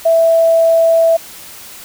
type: tone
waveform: sine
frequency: 659.3 Hz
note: E5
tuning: in tune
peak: -7 dBFS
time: 0.05-1.17 s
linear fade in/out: 10 ms
effects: white hiss -34 dBFS RMS until 1.84 s